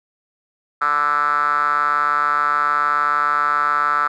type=tone with band-pass filter; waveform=5% pulse; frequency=146.83 Hz; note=D3; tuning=in tune; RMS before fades=-18 dBFS; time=0.81-4.08 s; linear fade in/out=10 ms; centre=1300 Hz; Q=8.3; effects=none